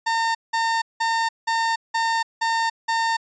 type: tone bursts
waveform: 30% pulse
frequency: 910 Hz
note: A#5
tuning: 42 cents flat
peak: -17 dBFS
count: 7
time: 0.06-3.17 s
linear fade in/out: 10 ms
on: 290 ms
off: 180 ms
effects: resampled to 16000 Hz